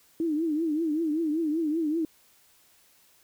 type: tone with vibrato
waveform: sine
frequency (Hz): 315.4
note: D#4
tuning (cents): +24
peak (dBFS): -24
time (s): 0.2-2.05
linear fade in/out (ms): 2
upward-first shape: triangle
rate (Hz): 5.2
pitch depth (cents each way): 140
effects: white hiss -61 dBFS RMS until 3.23 s